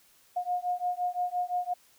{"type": "beating tone pair", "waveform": "sine", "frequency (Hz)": [714, 719.8], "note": ["F5", "F#5"], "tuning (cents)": [38, -48], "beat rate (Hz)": 5.8, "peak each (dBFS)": [-31, -31], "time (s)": [0.36, 1.74], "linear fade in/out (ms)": 10, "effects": ["white hiss -62 dBFS RMS until 1.98 s"]}